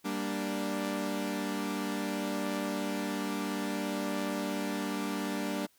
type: chord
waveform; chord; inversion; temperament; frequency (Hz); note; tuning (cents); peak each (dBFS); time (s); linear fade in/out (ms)
sawtooth; G minor; none; equal; 196 / 233.1 / 293.7; G3 / Bb3 / D4; 0 / 0 / 0; -32 / -34 / -31; 0.04-5.67; 20
effects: white hiss -67 dBFS RMS until 5.78 s